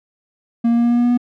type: tone with pitch steps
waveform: triangle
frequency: 233.1 / 234.6 / 236.1 / 237.6 / 239.1 / 240.6 / 242.2 / 243.7 Hz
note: A#3 / A#3 / A#3 / A#3 / A#3 / B3 / B3 / B3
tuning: 0 / +11 / +22 / +33 / +44 / -45 / -34 / -23 cents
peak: -10 dBFS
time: 0.64-1.176 s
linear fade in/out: 10 ms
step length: 67 ms
effects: none